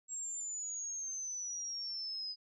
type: exponential sweep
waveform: sine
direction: down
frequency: 7620 to 4978 Hz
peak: -38 dBFS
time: 0.08-2.36 s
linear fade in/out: 50 ms
effects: none